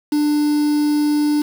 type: tone with quantisation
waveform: triangle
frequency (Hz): 296.9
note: D4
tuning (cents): +19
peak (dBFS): -12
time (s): 0.12-1.42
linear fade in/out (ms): 5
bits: 5
effects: none